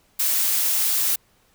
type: noise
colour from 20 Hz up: blue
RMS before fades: -21 dBFS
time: 0.19-1.16 s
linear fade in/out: 10 ms
effects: pink hiss -61 dBFS RMS until 1.54 s